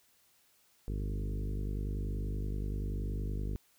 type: harmonic tone with a mistuned harmonic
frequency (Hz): 50.5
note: G#1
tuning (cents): -48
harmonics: 1 / 2 / 3 / 4 / 5 / 6 / 7 / 8 / 9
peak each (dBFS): -34 / -40 / -44 / -46 / -48 / -50 / -51 / -52 / -53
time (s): 0.88-3.56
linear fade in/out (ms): 0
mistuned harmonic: 2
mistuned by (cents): -20
effects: white hiss -68 dBFS RMS until 3.78 s